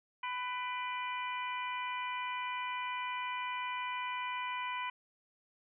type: harmonic tone with a mistuned harmonic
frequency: 498.6 Hz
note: B4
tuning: 16 cents sharp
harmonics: 2 / 3 / 4 / 5 / 6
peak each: -37 / -47 / -44 / -43 / -47 dBFS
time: 0.23-4.9 s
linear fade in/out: 5 ms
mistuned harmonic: 5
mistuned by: -65 cents
effects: none